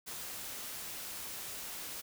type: noise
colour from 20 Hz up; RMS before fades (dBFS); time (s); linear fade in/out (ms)
white; -43; 0.06-2.02; 20
effects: none